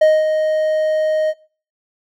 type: tone with ADSR envelope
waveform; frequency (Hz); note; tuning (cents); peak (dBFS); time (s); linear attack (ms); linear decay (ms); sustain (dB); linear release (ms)
triangle; 622.3; D#5; 0; -5; 0.01-1.34; 8; 220; -7; 46
effects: noise-tail reverb RT60 0.4 s tail -21 dB re dry